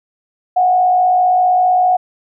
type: tone with frequency modulation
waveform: sine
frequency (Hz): 731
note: F#5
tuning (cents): -21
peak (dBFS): -9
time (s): 0.56-1.97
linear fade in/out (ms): 10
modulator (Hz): 55.3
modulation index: 0.36
effects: none